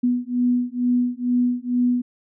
sine beating tone pair, 244.8 / 247 Hz, B3 / B3, -15 / 0 cents, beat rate 2.2 Hz, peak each -21 dBFS, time 0.03-2.02 s, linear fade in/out 10 ms, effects none

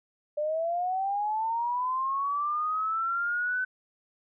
sine linear sweep, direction up, 588 to 1518 Hz, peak -26 dBFS, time 0.37-3.65 s, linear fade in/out 10 ms, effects none

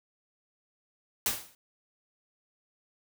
white noise with exponential decay, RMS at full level -25 dBFS, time 1.26-1.55 s, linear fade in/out 1 ms, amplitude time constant 63 ms, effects none

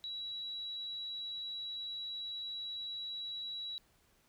sine tone, 3903 Hz, B7, 21 cents flat, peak -39 dBFS, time 0.04-3.78 s, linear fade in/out 0 ms, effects pink hiss -70 dBFS RMS until 4.28 s

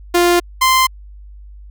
sawtooth tone pair in turn, 349.6 / 1040.7 Hz, F4 / C6, +2 / -10 cents, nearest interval octave + perfect fifth, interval 1888 cents, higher second, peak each -6 dBFS, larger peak neither, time 0.14-0.4 / 0.61-0.87 s, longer neither, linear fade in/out 10 ms, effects added 50 Hz sine -34 dBFS peak until 1.7 s

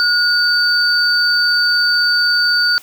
sine tone pair together, 1445 / 4578 Hz, F#6 / D8, -41 / -45 cents, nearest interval octave + minor sixth, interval 1996 cents, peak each -14 / -14 dBFS, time 0-2.78 s, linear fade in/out 0 ms, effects white hiss -41 dBFS RMS until 2.82 s

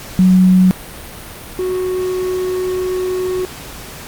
sine / triangle tone pair in turn, 185 / 368.7 Hz, F#3 / F#4, 0 / -6 cents, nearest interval octave, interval 1194 cents, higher second, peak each -6 / -14 dBFS, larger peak first, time 0.19-0.71 / 1.59-3.45 s, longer second, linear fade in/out 0 ms, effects pink hiss -32 dBFS RMS until 4.07 s + Opus 48 kbps

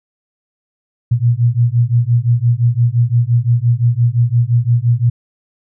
sine beating tone pair, 116.54 / 122.34 Hz, A#2 / B2, 0 / -16 cents, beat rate 5.8 Hz, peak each -13 dBFS, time 1.11-5.1 s, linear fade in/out 10 ms, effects none

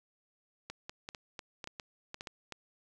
clicks, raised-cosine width 0.2 ms, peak -24 dBFS, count 12, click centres 0.7 / 0.895 / 1.089 / 1.148 / 1.392 / 1.642 / 1.674 / 1.798 / 2.144 / 2.209 / 2.272 / 2.523 s, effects none

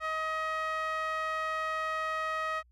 sawtooth tone with band-pass filter, 632 Hz, D#5, 27 cents sharp, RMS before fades -33 dBFS, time 0-2.63 s, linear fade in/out 50 ms, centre 1500 Hz, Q 2.7, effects added 60 Hz sine -60 dBFS peak until 2.71 s

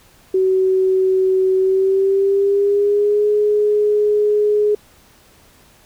sine tone with pitch glide, 377.1 to 418.4 Hz, F#4 to G#4, +33 to +13 cents, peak -12 dBFS, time 0.34-4.75 s, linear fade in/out 5 ms, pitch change +180 cents, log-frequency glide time 1.56-3.27 s, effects pink hiss -50 dBFS RMS until 5.85 s

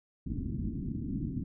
white low-pass noise, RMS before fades -35 dBFS, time 0.26-1.44 s, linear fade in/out 5 ms, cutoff 290 Hz, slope 48 dB/octave, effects none

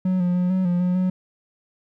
triangle tone with pitch steps, 185.1 / 177.8 / 179.8 / 186.8 / 176.2 / 179.9 / 184.4 Hz, F#3 / F3 / F#3 / F#3 / F3 / F#3 / F#3, +1 / +31 / -49 / +17 / +16 / -48 / -6 cents, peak -16 dBFS, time 0.05-1.1 s, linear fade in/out 5 ms, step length 150 ms, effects none

